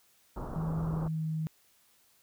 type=low-pass noise; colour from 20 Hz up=pink; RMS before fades=-39 dBFS; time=0.36-1.08 s; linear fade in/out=5 ms; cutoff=1300 Hz; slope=48 dB/octave
type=tone with pitch glide; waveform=sine; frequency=161 to 157.87 Hz; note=E3 to D#3; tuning=-41 to +25 cents; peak=-30 dBFS; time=0.56-1.47 s; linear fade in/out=0 ms; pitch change=-34 cents; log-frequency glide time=0.83-1.26 s
effects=white hiss -66 dBFS RMS until 2.22 s